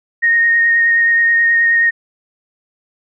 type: tone with vibrato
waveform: sine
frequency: 1856 Hz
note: A#6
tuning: 8 cents flat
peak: -9 dBFS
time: 0.22-1.91 s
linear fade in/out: 20 ms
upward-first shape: sine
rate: 9.4 Hz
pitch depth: 13 cents each way
effects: none